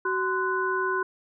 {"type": "tone cluster", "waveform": "sine", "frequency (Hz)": [376.1, 1031, 1485], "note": ["F#4", "C6", "F#6"], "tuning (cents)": [28, -26, 6], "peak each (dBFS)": -28, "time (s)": [0.05, 1.03], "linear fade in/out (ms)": 5, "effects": []}